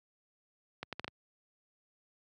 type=accelerating click train; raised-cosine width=0.3 ms; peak=-22 dBFS; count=5; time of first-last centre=0.83-1.079 s; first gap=97 ms; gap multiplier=0.71; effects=high-pass 80 Hz 12 dB/octave